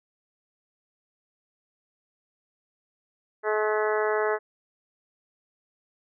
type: harmonic tone with a mistuned harmonic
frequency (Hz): 213.7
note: G#3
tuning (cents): +50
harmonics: 2 / 3 / 4 / 5 / 6 / 7 / 8 / 9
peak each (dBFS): -25 / -30 / -32 / -34 / -34 / -35 / -34 / -37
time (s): 3.43-4.39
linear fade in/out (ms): 50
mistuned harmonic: 9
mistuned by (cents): +35
effects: none